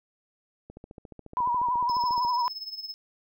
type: click train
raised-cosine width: 2 ms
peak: -30 dBFS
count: 23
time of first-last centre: 0.7-2.249 s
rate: 14.2 Hz
type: tone with vibrato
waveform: sine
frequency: 976 Hz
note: B5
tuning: 21 cents flat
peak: -23 dBFS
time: 1.37-2.48 s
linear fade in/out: 0 ms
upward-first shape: sine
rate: 12 Hz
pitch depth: 60 cents each way
type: tone with tremolo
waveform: triangle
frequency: 5200 Hz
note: E8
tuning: 24 cents flat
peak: -31 dBFS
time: 1.89-2.94 s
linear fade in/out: 0 ms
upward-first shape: sine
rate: 18 Hz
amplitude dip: 75%
effects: none